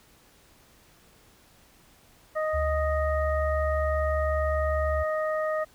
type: harmonic tone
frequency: 622.3 Hz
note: D#5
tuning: in tune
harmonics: 1 / 2 / 3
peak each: -26 / -32 / -36 dBFS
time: 2.35-5.65 s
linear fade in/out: 20 ms
type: tone with pitch glide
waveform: sine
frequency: 73.42 to 72.45 Hz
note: D2 to D2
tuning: 0 to -23 cents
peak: -27 dBFS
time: 2.53-5.04 s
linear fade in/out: 20 ms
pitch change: -23 cents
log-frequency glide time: 2.66-3.28 s
effects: pink hiss -58 dBFS RMS until 5.74 s